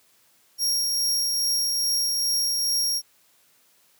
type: tone with tremolo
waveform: sawtooth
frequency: 5588 Hz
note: F8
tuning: in tune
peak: -18 dBFS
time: 0.58-3.02 s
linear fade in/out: 50 ms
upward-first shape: triangle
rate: 2.4 Hz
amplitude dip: 25%
effects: white hiss -61 dBFS RMS until 3.99 s + high-pass 100 Hz 12 dB/octave